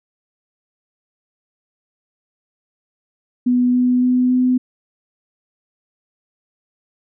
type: tone with pitch steps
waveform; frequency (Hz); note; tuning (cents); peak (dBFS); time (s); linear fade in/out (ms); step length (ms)
sine; 247.4 / 249.1 / 250.9 / 252.6; B3 / B3 / B3 / B3; +3 / +15 / +28 / +39; -12; 3.46-4.58; 10; 280
effects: none